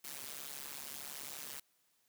white noise with amplitude modulation, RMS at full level -42 dBFS, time 0.04-1.6 s, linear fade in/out 5 ms, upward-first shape sine, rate 141 Hz, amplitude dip 100%, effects white hiss -75 dBFS RMS until 2.08 s + high-pass 100 Hz 12 dB/octave

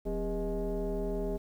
sine tone with frequency modulation, 183.2 Hz, F#3, 17 cents flat, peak -29 dBFS, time 0.05-1.38 s, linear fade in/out 20 ms, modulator 222 Hz, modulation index 1.8, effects tanh soft clip ceiling -25 dBFS + 10-bit

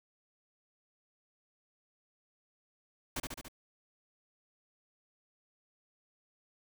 pink noise with echo, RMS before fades -36 dBFS, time 3.16-3.2 s, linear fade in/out 5 ms, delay 71 ms, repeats 4, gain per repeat -3 dB, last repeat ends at 3.484 s, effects none

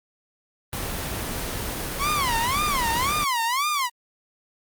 pink noise, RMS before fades -29 dBFS, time 0.73-3.24 s, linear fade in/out 0 ms
sawtooth tone with vibrato, 1052 Hz, C6, 9 cents sharp, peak -18 dBFS, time 1.98-3.9 s, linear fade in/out 50 ms, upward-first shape sine, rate 1.9 Hz, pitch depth 250 cents each way
effects Opus 24 kbps

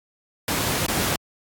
pink noise with dropouts, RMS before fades -23 dBFS, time 0.48-1.16 s, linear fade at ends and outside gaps 2 ms, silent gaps 0.865-0.882 s, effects high-pass 80 Hz 12 dB/octave + AAC 64 kbps

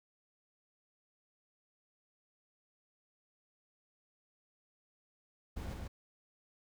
brown noise with echo, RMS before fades -41 dBFS, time 5.56-5.74 s, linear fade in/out 10 ms, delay 140 ms, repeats 1, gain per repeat -2 dB, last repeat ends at 5.88 s, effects none

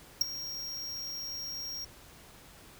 square tone with ADSR envelope, 5588 Hz, F8, in tune, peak -19 dBFS, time 0.21-1.85 s, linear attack 5 ms, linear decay 10 ms, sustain -18 dB, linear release 9 ms, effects pink hiss -54 dBFS RMS until 2.79 s

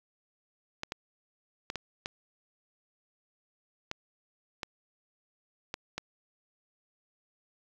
clicks, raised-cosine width 0.2 ms, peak -17 dBFS, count 9, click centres 0.834 / 0.921 / 1.701 / 1.757 / 2.059 / 3.914 / 4.632 / 5.741 / 5.98 s, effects low-pass 7000 Hz 12 dB/octave + 8-bit

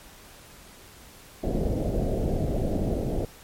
pink low-pass noise, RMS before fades -26 dBFS, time 1.43-3.25 s, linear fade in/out 5 ms, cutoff 680 Hz, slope 48 dB/octave, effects pink hiss -49 dBFS RMS until 3.43 s + MP3 64 kbps

